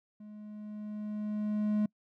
triangle tone with level ramp, 210.8 Hz, G#3, 26 cents sharp, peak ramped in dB -44 to -23 dBFS, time 0.2-1.86 s, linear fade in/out 5 ms, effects noise-tail reverb RT60 0.1 s tail -26 dB re dry

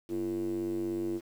square tone with band-pass filter, 48.35 Hz, G1, 23 cents flat, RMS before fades -33 dBFS, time 0.08-1.21 s, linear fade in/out 50 ms, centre 330 Hz, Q 7.5, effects 9-bit

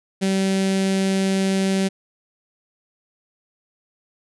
sawtooth tone with notch filter, 192.4 Hz, G3, 32 cents flat, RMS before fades -20 dBFS, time 0.21-1.89 s, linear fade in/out 20 ms, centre 1100 Hz, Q 0.87, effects resampled to 24000 Hz

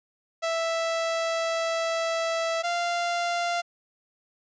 sawtooth tone pair in turn, 659.3 / 693.7 Hz, E5 / F5, 0 / -12 cents, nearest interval minor second, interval 88 cents, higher second, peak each -21 dBFS, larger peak neither, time 0.42-2.63 / 2.63-3.62 s, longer first, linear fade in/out 20 ms, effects resampled to 16000 Hz

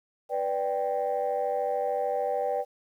sine chord, G major, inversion first, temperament equal, 493.9 / 587.3 / 784 Hz, B4 / D5 / G5, 0 / 0 / 0 cents, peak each -29 dBFS, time 0.29-2.65 s, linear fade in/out 50 ms, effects tanh soft clip ceiling -19 dBFS + 10-bit

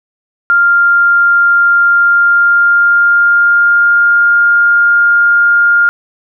sine tone with pitch glide, 1396.9 to 1409.1 Hz, F6 to F6, 0 to +15 cents, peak -5 dBFS, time 0.5-5.89 s, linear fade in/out 0 ms, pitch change +15 cents, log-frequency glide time 1.85-4.3 s, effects none

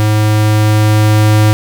square tone with level ramp, 106.9 Hz, A2, 49 cents flat, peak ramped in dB -9 to -6 dBFS, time 0-1.53 s, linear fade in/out 0 ms, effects none

